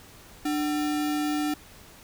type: tone with sample-and-hold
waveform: sine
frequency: 297.9 Hz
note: D4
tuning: 25 cents sharp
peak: -24 dBFS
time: 0.45-1.54 s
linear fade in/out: 5 ms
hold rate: 1050 Hz
effects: pink hiss -50 dBFS RMS until 2.03 s